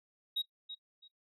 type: tone with echo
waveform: sine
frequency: 3800 Hz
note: A#7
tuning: 33 cents sharp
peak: -29 dBFS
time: 0.36-0.42 s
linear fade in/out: 10 ms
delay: 330 ms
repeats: 2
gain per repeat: -13 dB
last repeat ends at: 1.08 s
effects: noise-tail reverb RT60 0.1 s tail -17 dB re dry + tanh soft clip ceiling -30 dBFS